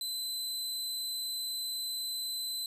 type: tone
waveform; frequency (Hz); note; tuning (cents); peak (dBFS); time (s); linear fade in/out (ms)
sawtooth; 4036; B7; +37; -31; 0.01-2.66; 2
effects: resampled to 32000 Hz + 11-bit